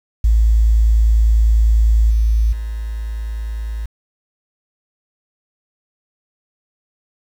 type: tone with level steps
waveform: sine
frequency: 55 Hz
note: A1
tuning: in tune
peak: -9 / -11 / -21 dBFS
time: 0.24-3.86 s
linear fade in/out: 5 ms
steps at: 2.1 / 2.52 s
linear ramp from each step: 10 ms
effects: 7-bit